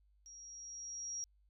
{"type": "tone with level ramp", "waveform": "sine", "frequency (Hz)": 5660, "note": "F8", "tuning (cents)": 22, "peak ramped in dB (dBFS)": [-52, -38], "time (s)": [0.26, 1.24], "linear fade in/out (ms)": 0, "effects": ["added 50 Hz sine -67 dBFS peak until 1.49 s"]}